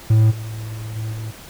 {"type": "tone with level steps", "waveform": "triangle", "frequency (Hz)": 110, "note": "A2", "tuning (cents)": 0, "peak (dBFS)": [-8, -25, -21, -24], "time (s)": [0.1, 1.31], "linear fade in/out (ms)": 5, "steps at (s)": [0.3, 0.95, 1.11], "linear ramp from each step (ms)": 20, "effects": ["pink hiss -40 dBFS RMS until 1.49 s"]}